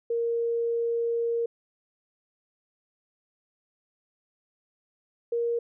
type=tone pair in turn; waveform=sine; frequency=466.2 / 469.7 Hz; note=A#4 / A#4; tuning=0 / +13 cents; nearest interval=unison; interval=13 cents; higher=second; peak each=-24 dBFS; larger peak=neither; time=0.1-1.46 / 5.32-5.59 s; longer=first; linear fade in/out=5 ms; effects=none